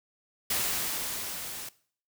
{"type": "noise with level ramp", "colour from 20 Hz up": "white", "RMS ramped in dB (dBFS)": [-28, -40], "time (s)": [0.5, 1.69], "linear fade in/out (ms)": 5, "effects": ["noise-tail reverb RT60 0.5 s tail -19 dB re dry"]}